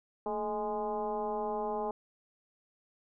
sine tone with frequency modulation, 630 Hz, D#5, 21 cents sharp, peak -31 dBFS, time 0.26-1.91 s, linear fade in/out 2 ms, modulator 203 Hz, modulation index 1.7, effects none

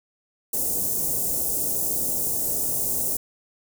white band-stop noise, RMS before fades -25 dBFS, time 0.53-3.17 s, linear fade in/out 5 ms, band 640 to 7200 Hz, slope 24 dB/octave, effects none

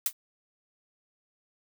blue noise with exponential decay, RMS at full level -21 dBFS, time 0.06-0.13 s, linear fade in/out 2 ms, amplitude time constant 15 ms, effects none

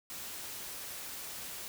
white noise, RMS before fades -43 dBFS, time 0.1-1.68 s, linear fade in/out 0 ms, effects none

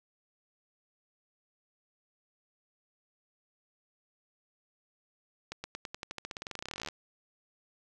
accelerating click train, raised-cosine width 0.2 ms, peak -21 dBFS, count 30, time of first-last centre 5.52-6.886 s, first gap 120 ms, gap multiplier 0.92, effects none

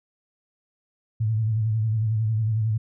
sine tone with vibrato, 110 Hz, A2, in tune, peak -20 dBFS, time 1.2-2.78 s, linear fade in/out 10 ms, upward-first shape sine, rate 11 Hz, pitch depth 61 cents each way, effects none

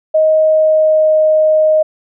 sine tone with pitch glide, 627 to 622.3 Hz, D#5 to D#5, +13 to 0 cents, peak -7 dBFS, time 0.14-1.83 s, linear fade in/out 10 ms, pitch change -13 cents, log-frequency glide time 0.42-1.17 s, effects none

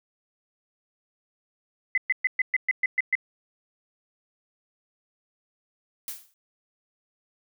sine tone bursts, 2030 Hz, B6, 47 cents sharp, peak -19 dBFS, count 9, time 1.95-3.153 s, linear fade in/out 2 ms, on 27 ms, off 120 ms
blue noise with exponential decay, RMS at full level -31 dBFS, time 6.08-6.34 s, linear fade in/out 1 ms, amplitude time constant 55 ms
effects none

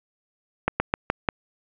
slowing click train, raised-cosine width 0.5 ms, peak -5 dBFS, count 5, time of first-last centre 0.68-1.288 s, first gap 120 ms, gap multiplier 1.16, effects resampled to 8000 Hz + 7-bit

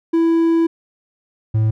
triangle tone pair in turn, 330.8 / 109.57 Hz, E4 / A2, +6 / -7 cents, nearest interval octave + perfect fifth, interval 1913 cents, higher first, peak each -10 / -11 dBFS, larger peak first, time 0.13-0.67 / 1.54-1.71 s, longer first, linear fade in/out 10 ms, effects none

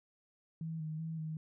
sine tone with pitch steps, 161.9 / 156.1 / 161.7 / 157.3 Hz, E3 / D#3 / E3 / D#3, -31 / +6 / -33 / +19 cents, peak -37 dBFS, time 0.61-1.37 s, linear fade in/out 2 ms, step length 190 ms, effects none

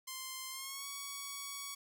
5% pulse tone with pitch glide, 1046.5 to 1121.6 Hz, C6 to C#6, 0 to +20 cents, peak -30 dBFS, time 0.07-1.75 s, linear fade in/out 10 ms, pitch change +120 cents, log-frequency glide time 0.5-0.87 s, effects none

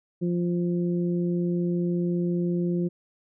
harmonic tone, 174.61 Hz, F3, in tune, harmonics 1 / 2 / 3, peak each -24 / -28 / -40 dBFS, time 0.21-2.89 s, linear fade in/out 20 ms, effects none

